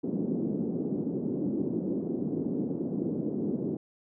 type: band-pass noise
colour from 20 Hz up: pink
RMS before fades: -31 dBFS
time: 0.03-3.77 s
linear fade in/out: 5 ms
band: 190 to 370 Hz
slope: 24 dB/octave
effects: none